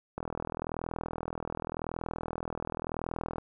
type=click train; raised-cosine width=1 ms; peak=-20 dBFS; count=132; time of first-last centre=0.18-3.383 s; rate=40.9 Hz; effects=none